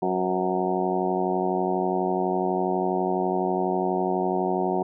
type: harmonic tone with a mistuned harmonic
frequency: 92.1 Hz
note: F#2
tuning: 7 cents flat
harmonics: 2 / 3 / 4 / 5 / 6 / 7 / 8 / 9 / 10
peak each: -30 / -33 / -26 / -36 / -38 / -32 / -28 / -36 / -33 dBFS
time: 0.02-4.83 s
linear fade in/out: 5 ms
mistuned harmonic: 5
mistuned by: +56 cents
effects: none